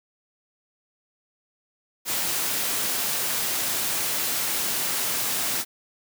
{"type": "high-pass noise", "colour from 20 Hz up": "white", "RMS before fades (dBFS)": -26, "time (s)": [2.05, 5.65], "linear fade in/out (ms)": 50, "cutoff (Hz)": 110, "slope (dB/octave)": 12, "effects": []}